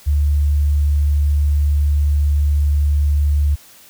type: tone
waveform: sine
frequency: 72.9 Hz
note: D2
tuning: 12 cents flat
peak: -12 dBFS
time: 0.06-3.56 s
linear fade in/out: 20 ms
effects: white hiss -45 dBFS RMS until 3.89 s